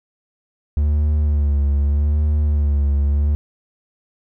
triangle tone with vibrato, 73 Hz, D2, 10 cents flat, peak -12 dBFS, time 0.77-3.35 s, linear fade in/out 0 ms, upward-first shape sine, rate 0.81 Hz, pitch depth 55 cents each way, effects none

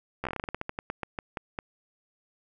slowing click train, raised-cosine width 0.5 ms, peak -17 dBFS, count 19, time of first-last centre 0.24-1.589 s, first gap 13 ms, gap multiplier 1.18, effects none

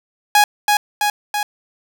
sawtooth tone with echo, 830.6 Hz, G#5, in tune, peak -5 dBFS, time 0.35-0.44 s, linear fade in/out 2 ms, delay 330 ms, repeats 3, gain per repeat -3 dB, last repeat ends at 1.43 s, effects none

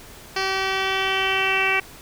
10% pulse tone with low-pass filter sweep, 383.8 Hz, G4, 37 cents flat, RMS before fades -22 dBFS, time 0.36-1.8 s, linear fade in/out 5 ms, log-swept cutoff 4300 to 2500 Hz, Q 5.5, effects pink hiss -43 dBFS RMS until 2.01 s

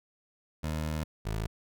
20% pulse tone pair in turn, 77.78 / 53.66 Hz, D#2 / A1, 0 / -43 cents, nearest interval tritone, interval 643 cents, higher first, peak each -26 dBFS, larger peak neither, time 0.63-1.04 / 1.25-1.47 s, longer first, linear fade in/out 10 ms, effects none

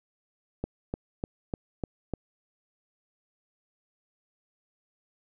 click train, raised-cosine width 2 ms, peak -17 dBFS, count 6, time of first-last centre 0.64-2.137 s, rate 3.34 Hz, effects none

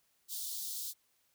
white high-pass noise, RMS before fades -40 dBFS, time 0.28-0.94 s, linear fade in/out 50 ms, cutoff 3500 Hz, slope 48 dB/octave, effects white hiss -74 dBFS RMS until 1.34 s

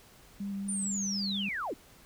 sine tone with vibrato, 198.6 Hz, G3, 23 cents sharp, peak -33 dBFS, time 0.4-1.49 s, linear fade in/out 5 ms, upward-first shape square, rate 4.2 Hz, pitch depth 11 cents each way
sine linear sweep, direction down, 9390 to 209.5 Hz, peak -32 dBFS, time 0.68-1.74 s, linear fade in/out 10 ms
effects pink hiss -57 dBFS RMS until 2.05 s

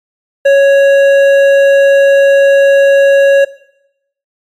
sine tone with hard clipping, 554.4 Hz, C#5, in tune, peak -5 dBFS, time 0.45-3.45 s, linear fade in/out 10 ms, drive 9 dB, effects noise-tail reverb RT60 0.8 s tail -18 dB re dry + MP3 64 kbps

